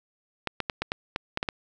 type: clicks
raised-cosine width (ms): 0.3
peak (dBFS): -11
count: 9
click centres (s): 0.473 / 0.603 / 0.698 / 0.82 / 0.919 / 1.161 / 1.374 / 1.429 / 1.488
effects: none